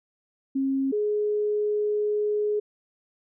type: tone pair in turn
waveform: sine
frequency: 270 / 419.1 Hz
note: C#4 / G#4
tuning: -45 / +16 cents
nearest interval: minor sixth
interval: 761 cents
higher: second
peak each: -22 / -22 dBFS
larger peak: neither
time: 0.55-0.92 / 0.92-2.6 s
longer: second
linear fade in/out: 10 ms
effects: none